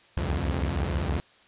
sawtooth tone cluster, 65.5 / 71.8 / 86.9 Hz, C2 / D2 / F2, +2 / -39 / -8 cents, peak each -26 dBFS, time 0.17-1.2 s, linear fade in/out 0 ms, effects white hiss -57 dBFS RMS until 1.47 s + resampled to 8000 Hz

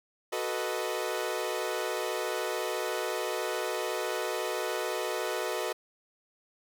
sawtooth chord, B dominant seventh, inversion second, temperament equal, 370 / 440 / 493.9 / 622.3 Hz, F#4 / A4 / B4 / D#5, 0 / 0 / 0 / 0 cents, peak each -32 dBFS, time 0.32-5.73 s, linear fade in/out 10 ms, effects none

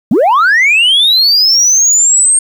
sine linear sweep, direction up, 175.5 to 8590 Hz, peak -3 dBFS, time 0.11-2.39 s, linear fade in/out 5 ms, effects tanh soft clip ceiling -4 dBFS + 7-bit

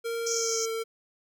square tone with pitch glide, 462.4 to 451.1 Hz, A#4 to A4, -14 to +43 cents, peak -30 dBFS, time 0.04-0.84 s, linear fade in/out 20 ms, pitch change -43 cents, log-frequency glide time 0.31-0.59 s
white band-pass noise, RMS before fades -31 dBFS, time 0.26-0.66 s, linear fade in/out 10 ms, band 5200 to 7000 Hz, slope 96 dB/octave
effects none

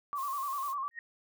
sine tone with vibrato, 1111 Hz, C#6, 4 cents sharp, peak -32 dBFS, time 0.13-0.88 s, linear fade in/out 0 ms, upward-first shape square, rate 10 Hz, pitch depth 64 cents each way
blue noise, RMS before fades -47 dBFS, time 0.15-0.75 s, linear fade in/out 50 ms
sine tone with exponential growth, 1864.7 Hz, A#6, in tune, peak -34 dBFS, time 0.91-0.99 s, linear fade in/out 2 ms, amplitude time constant 16 ms
effects none

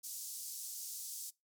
pink band-pass noise, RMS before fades -45 dBFS, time 0.03-1.31 s, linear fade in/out 20 ms, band 5600 to 16000 Hz, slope 24 dB/octave, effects noise-tail reverb RT60 0.2 s tail -22 dB re dry

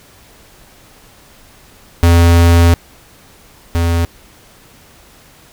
square tone pair in turn, 85.1 / 84.61 Hz, F2 / E2, -44 / +46 cents, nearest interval unison, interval 10 cents, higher first, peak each -6 / -12 dBFS, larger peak first, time 2.03-2.74 / 3.75-4.05 s, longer first, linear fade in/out 0 ms, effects pink hiss -44 dBFS RMS until 5.52 s

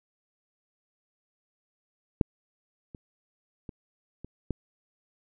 clicks, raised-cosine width 3 ms, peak -8 / -29 / -26 / -27 / -16 dBFS, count 5, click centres 2.212 / 2.948 / 3.692 / 4.246 / 4.507 s, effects none

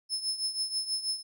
35% pulse tone with tremolo, 5230 Hz, E8, 15 cents flat, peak -24 dBFS, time 0.09-1.23 s, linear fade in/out 50 ms, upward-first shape triangle, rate 6.2 Hz, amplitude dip 80%, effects none

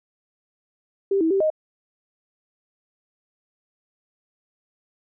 sine tone with pitch steps, 393.1 / 323.7 / 389.4 / 622 Hz, G4 / E4 / G4 / D#5, +5 / -31 / -12 / -1 cents, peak -17 dBFS, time 1.11-1.502 s, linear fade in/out 5 ms, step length 98 ms, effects none

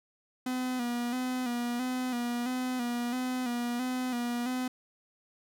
45% pulse tone with vibrato, 246.9 Hz, B3, in tune, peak -30 dBFS, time 0.46-4.68 s, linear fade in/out 5 ms, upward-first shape square, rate 1.5 Hz, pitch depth 47 cents each way, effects none

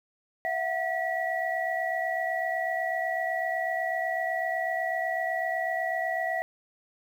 sine tone cluster, 666 / 734 / 1939 Hz, E5 / F#5 / B6, +18 / -14 / -32 cents, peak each -31 dBFS, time 0.45-6.42 s, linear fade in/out 0 ms, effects 9-bit

